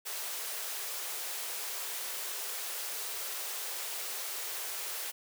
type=high-pass noise; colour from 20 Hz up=white; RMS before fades=-38 dBFS; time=0.05-5.12 s; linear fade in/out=20 ms; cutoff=360 Hz; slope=96 dB/octave; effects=none